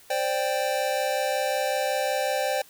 square chord, C suspended second, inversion none, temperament just, 523.3 / 588.7 / 784.9 Hz, C5 / D5 / G5, 0 / +4 / +2 cents, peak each -29 dBFS, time 0.1-2.62 s, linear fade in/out 5 ms, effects white hiss -53 dBFS RMS until 2.69 s

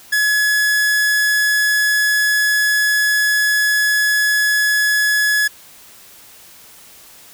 45% pulse tone, 1695 Hz, G#6, 35 cents sharp, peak -13 dBFS, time 0.12-5.48 s, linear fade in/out 10 ms, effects white hiss -43 dBFS RMS until 7.33 s

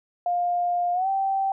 sine tone with pitch glide, 705 to 777.7 Hz, F5 to G5, +16 to -14 cents, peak -21 dBFS, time 0.26-1.52 s, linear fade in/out 2 ms, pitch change +170 cents, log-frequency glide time 0.93-1.08 s, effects none

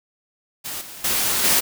white noise with level steps, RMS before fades -30 / -38 / -21 / -17 dBFS, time 0.64-1.61 s, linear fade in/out 20 ms, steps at 0.81 / 1.04 / 1.44 s, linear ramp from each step 5 ms, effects none

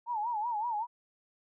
sine tone with vibrato, 898 Hz, A5, 35 cents sharp, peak -30 dBFS, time 0.06-0.87 s, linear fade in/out 50 ms, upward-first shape sine, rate 5.3 Hz, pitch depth 140 cents each way, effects none

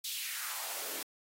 white noise with high-pass filter sweep, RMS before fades -39 dBFS, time 0.04-1.03 s, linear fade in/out 5 ms, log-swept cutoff 3900 to 280 Hz, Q 2.2, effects AAC 48 kbps

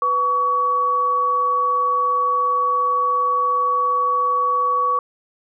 sine tone pair together, 496.7 / 1129.3 Hz, B4 / C#6, +10 / +32 cents, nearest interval octave + major second, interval 1422 cents, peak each -27 / -16 dBFS, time 0.02-4.99 s, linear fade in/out 2 ms, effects none

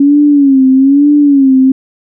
sine tone with vibrato, 277.2 Hz, C#4, in tune, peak -3 dBFS, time 0-1.72 s, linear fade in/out 5 ms, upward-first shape sine, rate 1.1 Hz, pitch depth 100 cents each way, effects none

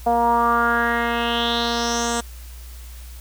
10% pulse tone with low-pass filter sweep, 235.1 Hz, A#3, 15 cents sharp, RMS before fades -20 dBFS, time 0.06-2.21 s, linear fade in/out 10 ms, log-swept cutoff 730 to 7900 Hz, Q 4.6, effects added 60 Hz sine -35 dBFS peak until 3.2 s + white hiss -46 dBFS RMS until 3.2 s

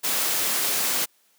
white noise, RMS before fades -24 dBFS, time 0.03-1.06 s, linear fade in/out 20 ms, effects white hiss -63 dBFS RMS until 1.38 s + high-pass 200 Hz 12 dB/octave

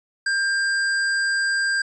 sine tone with hard clipping, 1594 Hz, G6, 28 cents sharp, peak -21 dBFS, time 0.26-1.82 s, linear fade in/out 5 ms, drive 16 dB, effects resampled to 22050 Hz

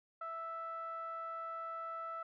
sawtooth tone with low-pass filter, 659 Hz, E5, 1 cent flat, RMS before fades -43 dBFS, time 0.21-2.23 s, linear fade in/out 5 ms, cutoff 1400 Hz, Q 7.2, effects none

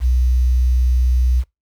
sine tone with quantisation, 62.2 Hz, B1, 13 cents sharp, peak -12 dBFS, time 0-1.44 s, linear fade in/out 50 ms, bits 7, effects noise-tail reverb RT60 0.2 s tail -24 dB re dry

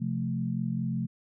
sine chord, F major, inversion second, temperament equal, 130.81 / 174.61 / 220 Hz, C3 / F3 / A3, 0 / 0 / 0 cents, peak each -32 dBFS, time 0-1.07 s, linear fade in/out 20 ms, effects none

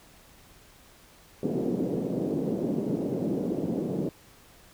pink band-pass noise, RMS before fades -29 dBFS, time 1.43-4.09 s, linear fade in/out 2 ms, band 170 to 480 Hz, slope 24 dB/octave, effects pink hiss -55 dBFS RMS until 4.73 s

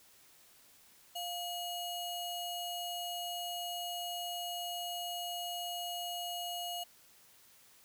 square ring-modulated tone, 1800 Hz, A6, 39 cents sharp, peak -35 dBFS, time 1.15-6.84 s, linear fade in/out 10 ms, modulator 1100 Hz, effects white hiss -62 dBFS RMS until 7.84 s

